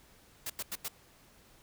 white noise bursts, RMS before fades -37 dBFS, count 4, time 0.46-0.883 s, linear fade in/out 5 ms, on 39 ms, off 89 ms, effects pink hiss -61 dBFS RMS until 1.62 s

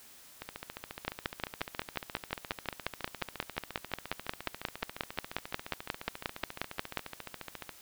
two click trains, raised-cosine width 0.3 ms, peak -23 / -14 dBFS, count 105 / 34, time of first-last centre 0.42-7.693 / 1.08-6.973 s, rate 14.3 / 5.6 Hz, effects white hiss -55 dBFS RMS until 7.81 s

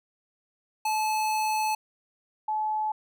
square / sine tone pair in turn, 864 / 860 Hz, A5 / A5, -32 / -40 cents, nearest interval unison, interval 8 cents, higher first, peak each -25 dBFS, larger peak neither, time 0.85-1.75 / 2.48-2.92 s, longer first, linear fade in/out 5 ms, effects none

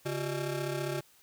25% pulse ring-modulated tone, 246.9 Hz, B3, in tune, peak -25 dBFS, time 0.05-1.01 s, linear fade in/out 10 ms, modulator 106 Hz, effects white hiss -62 dBFS RMS until 1.22 s

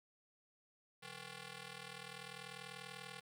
5% pulse ring-modulated tone, 315.9 Hz, D#4, 26 cents sharp, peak -34 dBFS, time 1.02-3.21 s, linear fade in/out 20 ms, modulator 494 Hz, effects low-pass 10000 Hz 12 dB/octave + 10-bit

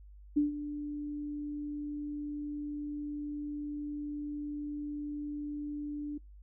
sine tone with ADSR envelope, 293.7 Hz, D4, in tune, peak -22 dBFS, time 0.36-6.18 s, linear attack 14 ms, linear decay 140 ms, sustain -13 dB, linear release 7 ms, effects noise-tail reverb RT60 0.2 s tail -26 dB re dry + added 50 Hz sine -50 dBFS peak until 6.42 s

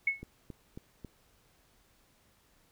sine tone with exponential decay, 2196 Hz, C#7, 17 cents flat, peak -22 dBFS, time 0.07-0.23 s, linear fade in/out 5 ms, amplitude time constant 34 ms
click train, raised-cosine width 3 ms, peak -30 dBFS, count 4, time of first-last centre 0.23-1.047 s, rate 3.67 Hz
effects pink hiss -67 dBFS RMS until 2.71 s

